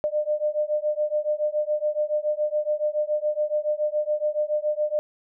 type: beating tone pair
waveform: sine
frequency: 599 / 606.1 Hz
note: D5 / D#5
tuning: +34 / -46 cents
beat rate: 7.1 Hz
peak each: -25 dBFS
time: 0.04-4.99 s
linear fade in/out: 0 ms
effects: none